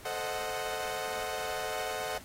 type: chord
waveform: sawtooth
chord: A diminished seventh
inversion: none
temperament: equal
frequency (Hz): 440 / 523.3 / 622.3 / 740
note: A4 / C5 / Eb5 / Gb5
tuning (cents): 0 / 0 / 0 / 0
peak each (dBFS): -36 / -36 / -35 / -33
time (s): 0.05-2.18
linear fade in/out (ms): 5
effects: pink hiss -51 dBFS RMS until 2.24 s + AAC 48 kbps